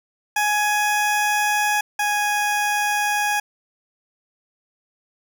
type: tone pair in turn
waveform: 20% pulse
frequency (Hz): 836 / 830.2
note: G#5 / G#5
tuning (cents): +11 / -1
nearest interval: unison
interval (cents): 12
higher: first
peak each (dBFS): -13 / -14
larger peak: first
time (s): 0.36-1.81 / 1.99-3.4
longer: first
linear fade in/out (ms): 5
effects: none